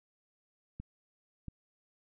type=clicks; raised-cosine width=5 ms; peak=-29 dBFS; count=2; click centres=0.8 / 1.483 s; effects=none